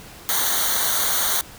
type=noise with comb filter; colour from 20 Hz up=white; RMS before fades=-21 dBFS; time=0.29-1.41 s; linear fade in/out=0 ms; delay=0.39 ms; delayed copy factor=-0.9; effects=pink hiss -42 dBFS RMS until 1.58 s